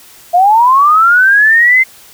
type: linear sweep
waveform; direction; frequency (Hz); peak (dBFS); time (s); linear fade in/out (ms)
sine; up; 680 to 2093; -4; 0.33-1.84; 20
effects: white hiss -39 dBFS RMS until 2.13 s